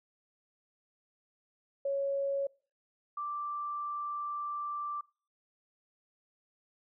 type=tone pair in turn; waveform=sine; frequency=554.4 / 1174.7 Hz; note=C#5 / D6; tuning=0 / 0 cents; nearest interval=octave + minor second; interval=1300 cents; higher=second; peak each=-29 / -34 dBFS; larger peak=first; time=1.85-2.47 / 3.17-5.01 s; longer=second; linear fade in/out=5 ms; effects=noise-tail reverb RT60 0.4 s tail -24 dB re dry